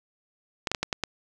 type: clicks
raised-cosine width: 0.2 ms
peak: -9 dBFS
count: 6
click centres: 0.672 / 0.716 / 0.748 / 0.83 / 0.928 / 1.037 s
effects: none